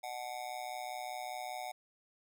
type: tone with amplitude modulation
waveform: square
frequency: 739 Hz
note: F#5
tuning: 2 cents flat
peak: -36 dBFS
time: 0.03-1.72 s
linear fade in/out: 10 ms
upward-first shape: sine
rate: 125 Hz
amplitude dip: 95%
effects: none